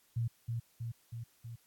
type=tone with echo; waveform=sine; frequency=116.54 Hz; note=A#2; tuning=in tune; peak=-30 dBFS; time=0.16-0.28 s; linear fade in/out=10 ms; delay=320 ms; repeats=4; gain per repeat=-3 dB; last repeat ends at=1.56 s; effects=white hiss -69 dBFS RMS until 1.66 s + AAC 64 kbps